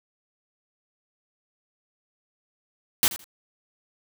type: noise with echo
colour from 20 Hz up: white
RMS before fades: -19 dBFS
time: 3.03-3.08 s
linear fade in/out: 0 ms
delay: 81 ms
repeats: 2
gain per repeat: -15 dB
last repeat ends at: 3.242 s
effects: none